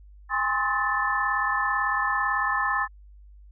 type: tone cluster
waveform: sine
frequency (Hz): 818 / 1040 / 1078 / 1282 / 1757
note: G#5 / C6 / C#6 / E6 / A6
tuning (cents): -26 / -11 / -49 / -49 / -3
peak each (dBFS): -31 / -29 / -31 / -29 / -26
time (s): 0.29-2.88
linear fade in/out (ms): 50
effects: added 50 Hz sine -46 dBFS peak until 3.51 s